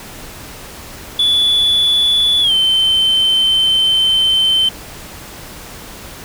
sine tone with pitch glide, 3445 to 3087 Hz, A7 to G7, -37 to -27 cents, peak -8 dBFS, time 1.19-4.69 s, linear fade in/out 5 ms, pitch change -190 cents, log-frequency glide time 2.41-2.53 s, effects tanh soft clip ceiling -8 dBFS + pink hiss -33 dBFS RMS until 6.24 s

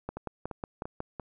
two click trains, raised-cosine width 1 ms, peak -23 / -20 dBFS, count 4 / 6, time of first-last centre 0.17-1.197 / 0.09-1.004 s, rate 2.92 / 5.47 Hz, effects none

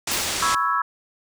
white low-pass noise, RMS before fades -26 dBFS, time 0.07-0.55 s, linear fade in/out 5 ms, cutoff 8400 Hz, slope 24 dB/octave
white noise with exponential decay, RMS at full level -26 dBFS, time 0.11-0.8 s, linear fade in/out 5 ms, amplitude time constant 150 ms
sine chord, C# minor seventh, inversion third, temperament equal, 987.8 / 1108.7 / 1318.5 / 1661.2 Hz, B5 / C#6 / E6 / G#6, 0 / 0 / 0 / 0 cents, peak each -27 / -24 / -22 / -28 dBFS, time 0.42-0.82 s, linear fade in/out 5 ms
effects none

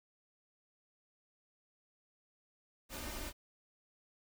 pink noise with comb filter, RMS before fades -43 dBFS, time 2.89-3.33 s, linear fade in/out 50 ms, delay 3.3 ms, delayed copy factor +0.65, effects none

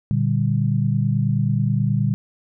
sine chord, G minor, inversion first, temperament just, 117.6 / 147 / 196 Hz, Bb2 / D3 / G3, +16 / +2 / 0 cents, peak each -20 / -21 / -23 dBFS, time 0.11-2.14 s, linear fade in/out 0 ms, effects none

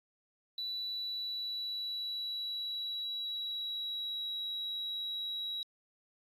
sine tone with pitch glide, 3958 to 3872 Hz, B7 to B7, +3 to -35 cents, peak -34 dBFS, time 0.58-5.63 s, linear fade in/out 2 ms, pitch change -38 cents, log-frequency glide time 0.72-4.33 s, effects tanh soft clip ceiling -32 dBFS + AAC 64 kbps

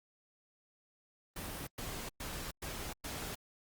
pink noise bursts, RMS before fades -42 dBFS, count 5, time 1.36-3.35 s, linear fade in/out 5 ms, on 310 ms, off 110 ms, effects Opus 32 kbps

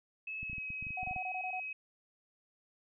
sine tone with pitch glide, 2590 to 2544 Hz, E7 to D#7, -31 to +38 cents, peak -38 dBFS, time 0.27-1.73 s, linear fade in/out 5 ms, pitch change -31 cents, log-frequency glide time 0.4-0.64 s
clicks, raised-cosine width 5 ms, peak -35 dBFS, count 12, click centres 0.43 / 0.498 / 0.531 / 0.582 / 0.704 / 0.826 / 0.868 / 0.906 / 1.031 / 1.074 / 1.111 / 1.163 s
sine tone bursts, 740 Hz, F#5, in tune, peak -37 dBFS, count 7, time 0.97-1.6 s, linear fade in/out 5 ms, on 72 ms, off 21 ms
effects none

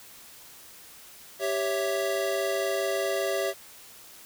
square chord, C# diminished, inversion second, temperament equal, 392 / 554.4 / 659.3 Hz, G4 / C#5 / E5, 0 / 0 / 0 cents, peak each -31 dBFS, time 1.39-3.54 s, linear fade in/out 50 ms, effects white hiss -49 dBFS RMS until 4.25 s

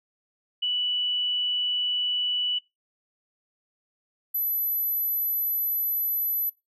sine tone pair in turn, 2960 / 11988 Hz, F#7 / F#9, 0 / +22 cents, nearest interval 2 octaves, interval 2422 cents, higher second, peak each -23 dBFS, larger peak neither, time 0.62-2.59 / 4.34-6.5 s, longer second, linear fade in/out 10 ms, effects noise-tail reverb RT60 0.2 s tail -22 dB re dry

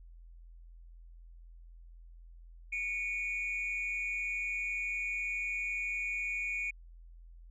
sine tone pair together, 2232 / 2437 Hz, C#7 / D#7, +11 / -37 cents, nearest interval major second, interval 152 cents, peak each -35 / -33 dBFS, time 2.72-6.71 s, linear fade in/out 10 ms, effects tanh soft clip ceiling -29 dBFS + added 42 Hz sine -50 dBFS peak until 7.5 s

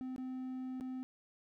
triangle tone with dropouts, 257.6 Hz, C4, 27 cents flat, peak -37 dBFS, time 0.01-1.03 s, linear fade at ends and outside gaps 0 ms, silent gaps 0.162-0.181 / 0.8-0.809 s, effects none

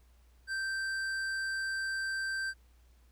sine tone with hard clipping, 1564 Hz, G6, 4 cents flat, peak -34 dBFS, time 0.47-2.54 s, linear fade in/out 50 ms, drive 10 dB, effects added 60 Hz sine -59 dBFS peak until 3.11 s + pink hiss -71 dBFS RMS until 3.11 s

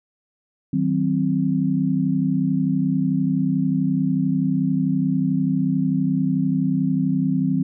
sine chord, C diminished, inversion first, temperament just, 156.98 / 188.37 / 261.6 Hz, Eb3 / Gb3 / C4, +16 / +31 / 0 cents, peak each -23 / -22 / -21 dBFS, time 0.73-7.63 s, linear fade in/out 5 ms, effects none

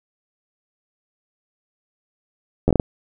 slowing click train, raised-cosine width 2 ms, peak -3 dBFS, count 6, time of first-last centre 2.68-2.798 s, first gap 11 ms, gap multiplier 1.39, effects none

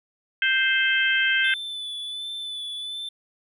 harmonic tone, 523.3 Hz, C5, in tune, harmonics 3 / 4 / 5 / 6, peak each -21 / -26 / -27 / -26 dBFS, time 0.42-1.54 s, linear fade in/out 2 ms
triangle tone with vibrato, 3494 Hz, A7, 13 cents flat, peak -29 dBFS, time 1.44-3.09 s, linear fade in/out 5 ms, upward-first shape sine, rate 1.4 Hz, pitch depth 26 cents each way
effects none

